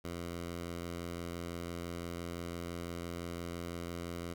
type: tone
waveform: 10% pulse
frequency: 85.9 Hz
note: F2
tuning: 28 cents flat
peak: -31 dBFS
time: 0.04-4.34 s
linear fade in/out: 10 ms
effects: none